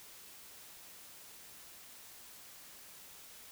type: silence
effects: white hiss -54 dBFS RMS until 3.51 s